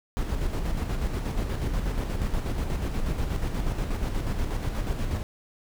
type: noise with tremolo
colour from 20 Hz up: brown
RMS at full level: -26 dBFS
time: 0.17-5.23 s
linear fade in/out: 0 ms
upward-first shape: square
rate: 8.3 Hz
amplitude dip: 40%
effects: none

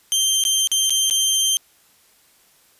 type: tone with dropouts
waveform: 20% pulse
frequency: 3146 Hz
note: G7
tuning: 6 cents sharp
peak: -11 dBFS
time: 0.12-1.57 s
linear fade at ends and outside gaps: 0 ms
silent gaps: 0.438-0.451 / 0.673-0.716 / 0.896-0.905 / 1.099-1.109 s
effects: white hiss -56 dBFS RMS until 2.79 s + resampled to 32000 Hz

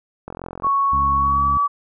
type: click train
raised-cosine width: 1 ms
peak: -17 dBFS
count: 18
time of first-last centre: 0.28-0.668 s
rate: 43.8 Hz
type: tone with pitch glide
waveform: sine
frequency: 1108.7 to 1145.8 Hz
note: C#6 to D6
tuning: 0 to -43 cents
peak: -15 dBFS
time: 0.63-1.68 s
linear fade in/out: 20 ms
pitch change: +57 cents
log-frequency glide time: 1.15-1.45 s
type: harmonic tone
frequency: 69.3 Hz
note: C#2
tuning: in tune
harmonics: 1 / 2 / 3 / 4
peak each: -25 / -31 / -35 / -37 dBFS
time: 0.92-1.58 s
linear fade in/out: 10 ms
effects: none

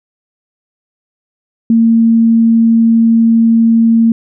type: tone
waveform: sine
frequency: 228.1 Hz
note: A#3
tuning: 37 cents flat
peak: -5 dBFS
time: 1.7-4.12 s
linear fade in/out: 2 ms
effects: none

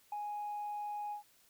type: tone with ADSR envelope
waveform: sine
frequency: 830.6 Hz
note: G#5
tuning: in tune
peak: -34 dBFS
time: 0.12-1.23 s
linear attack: 4 ms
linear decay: 23 ms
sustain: -2 dB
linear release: 110 ms
effects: tanh soft clip ceiling -34 dBFS + white hiss -67 dBFS RMS until 1.49 s

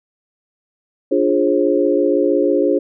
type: chord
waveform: sine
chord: D half-diminished seventh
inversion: none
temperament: equal with one note detuned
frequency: 293.7 / 349.2 / 415.3 / 535.2 Hz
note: D4 / F4 / Ab4 / C5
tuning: 0 / 0 / 0 / +39 cents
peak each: -18 dBFS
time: 1.11-2.79 s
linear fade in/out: 10 ms
effects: none

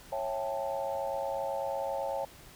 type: chord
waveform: sine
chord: A dominant seventh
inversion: first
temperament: just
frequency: 550 / 660 / 792 / 880 Hz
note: C#5 / E5 / G5 / A5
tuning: -14 / +2 / +18 / 0 cents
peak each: -34 / -38 / -38 / -38 dBFS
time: 0.12-2.25 s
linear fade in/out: 5 ms
effects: pink hiss -53 dBFS RMS until 2.55 s

